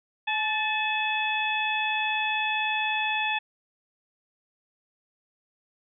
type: harmonic tone with a mistuned harmonic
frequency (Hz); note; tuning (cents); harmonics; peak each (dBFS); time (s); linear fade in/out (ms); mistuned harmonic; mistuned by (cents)
858; A5; -44; 1 / 2 / 3 / 4; -29 / -31 / -28 / -33; 0.27-3.39; 10; 2; +43
effects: none